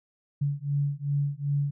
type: beating tone pair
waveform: sine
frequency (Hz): 141.5 / 144.1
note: C#3 / D3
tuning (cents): +36 / -33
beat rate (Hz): 2.6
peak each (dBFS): -28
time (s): 0.41-1.71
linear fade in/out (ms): 10
effects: none